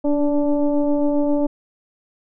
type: tone with frequency modulation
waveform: sine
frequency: 289.3 Hz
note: D4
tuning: 26 cents flat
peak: -15 dBFS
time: 0.04-1.47 s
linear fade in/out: 10 ms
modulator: 293 Hz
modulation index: 1.1
effects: none